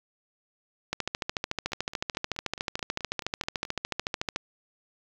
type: two click trains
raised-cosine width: 0.2 ms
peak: -11 / -22 dBFS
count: 48 / 10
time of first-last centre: 0.93-4.361 / 1.72-3.651 s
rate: 13.7 / 4.66 Hz
effects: low-pass 7000 Hz 12 dB/octave + 7-bit